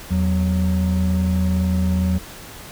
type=tone pair together; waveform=triangle; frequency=82.41 / 185 Hz; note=E2 / F#3; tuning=0 / 0 cents; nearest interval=octave + major second; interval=1400 cents; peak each=-17 dBFS; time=0.1-2.19 s; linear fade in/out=20 ms; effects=pink hiss -38 dBFS RMS until 2.71 s